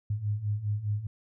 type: beating tone pair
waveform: sine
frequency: 101.5 / 106.4 Hz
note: G#2 / G#2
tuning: -39 / +42 cents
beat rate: 4.9 Hz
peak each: -33 / -29 dBFS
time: 0.1-1.07 s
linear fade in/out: 5 ms
effects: none